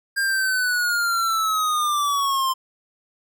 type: linear sweep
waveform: square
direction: down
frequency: 1610 to 1041 Hz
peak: -20 dBFS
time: 0.16-2.54 s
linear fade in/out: 20 ms
effects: none